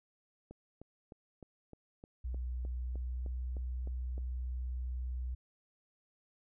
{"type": "click train", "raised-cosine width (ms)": 2, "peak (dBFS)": -36, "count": 13, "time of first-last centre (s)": [0.51, 4.18], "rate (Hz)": 3.27}
{"type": "tone with pitch glide", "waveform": "sine", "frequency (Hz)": [61.74, 62.39], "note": ["B1", "B1"], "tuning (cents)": [0, 18], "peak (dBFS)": -35, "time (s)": [2.24, 5.35], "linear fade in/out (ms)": 10, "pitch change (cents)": 18, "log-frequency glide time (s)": [2.77, 3.43]}
{"effects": []}